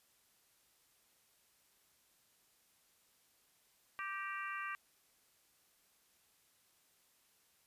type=harmonic tone with a mistuned harmonic; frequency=392 Hz; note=G4; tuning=in tune; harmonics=3 / 4 / 5 / 6 / 7; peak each=-43 / -45 / -47 / -49 / -50 dBFS; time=3.99-4.75 s; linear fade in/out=0 ms; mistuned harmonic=5; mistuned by=-43 cents; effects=white hiss -72 dBFS RMS until 7.66 s + resampled to 32000 Hz